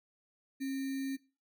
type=tone with sample-and-hold; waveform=sine; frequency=270.1 Hz; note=C#4; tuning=45 cents flat; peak=-33 dBFS; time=0.6-1.17 s; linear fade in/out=20 ms; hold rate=2100 Hz; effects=noise-tail reverb RT60 0.3 s tail -18 dB re dry